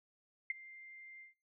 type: tone with ADSR envelope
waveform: sine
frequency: 2096 Hz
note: C7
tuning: 2 cents sharp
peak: -30 dBFS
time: 0.5-1.34 s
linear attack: 3 ms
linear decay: 16 ms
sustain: -21 dB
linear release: 130 ms
effects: noise-tail reverb RT60 0.3 s tail -22 dB re dry